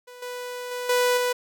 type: tone with level steps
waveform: sawtooth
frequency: 493.9 Hz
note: B4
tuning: in tune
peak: -38 / -28 / -25 / -15 / -18 dBFS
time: 0.07-1.33 s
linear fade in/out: 10 ms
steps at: 0.22 / 0.71 / 0.89 / 1.17 s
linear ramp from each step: 5 ms
effects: none